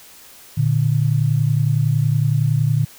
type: tone pair together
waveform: sine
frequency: 116.4 / 147.22 Hz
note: A#2 / D3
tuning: -2 / +5 cents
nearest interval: major third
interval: 407 cents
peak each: -17 dBFS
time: 0.57-2.85 s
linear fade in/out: 10 ms
effects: white hiss -44 dBFS RMS until 2.98 s